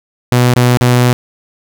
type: tone with dropouts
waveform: sawtooth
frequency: 123.3 Hz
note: B2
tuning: 2 cents flat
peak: -3 dBFS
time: 0.32-1.13 s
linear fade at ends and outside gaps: 0 ms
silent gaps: 0.538-0.562 / 0.772-0.811 s
effects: none